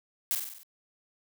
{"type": "noise with echo", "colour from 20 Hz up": "blue", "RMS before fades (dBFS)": -28, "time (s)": [0.31, 0.35], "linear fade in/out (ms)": 0, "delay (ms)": 47, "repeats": 6, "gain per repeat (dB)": -4, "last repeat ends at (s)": 0.632, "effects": []}